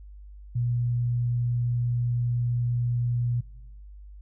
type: tone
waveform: sine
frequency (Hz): 120.6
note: B2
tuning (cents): -41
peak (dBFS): -23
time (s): 0.55-3.41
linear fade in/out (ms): 10
effects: noise-tail reverb RT60 0.9 s tail -20 dB re dry + added 50 Hz sine -42 dBFS peak until 4.21 s